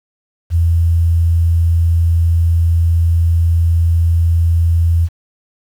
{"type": "tone", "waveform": "sine", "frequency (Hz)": 83.8, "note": "E2", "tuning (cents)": 29, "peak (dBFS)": -9, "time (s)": [0.5, 5.09], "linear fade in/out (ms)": 50, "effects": ["7-bit"]}